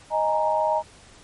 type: chord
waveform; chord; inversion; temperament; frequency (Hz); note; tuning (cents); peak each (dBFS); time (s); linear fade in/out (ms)
sine; D# suspended fourth; none; equal; 622.3 / 830.6 / 932.3; D#5 / G#5 / A#5; 0 / 0 / 0; -23 / -26 / -23; 0.1-0.83; 50
effects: pink hiss -50 dBFS RMS until 1.23 s + MP3 48 kbps